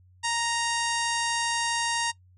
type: harmonic tone with a mistuned harmonic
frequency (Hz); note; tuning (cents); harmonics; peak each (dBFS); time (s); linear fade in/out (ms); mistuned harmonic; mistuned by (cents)
932.3; A#5; 0; 1 / 2 / 3 / 4 / 5 / 6 / 7 / 8 / 9 / 10; -29 / -32 / -34 / -35 / -36 / -37 / -37 / -38 / -39 / -39; 0.23-2.12; 20; 9; -58
effects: noise-tail reverb RT60 0.1 s tail -20 dB re dry + added 91 Hz sine -54 dBFS peak until 2.37 s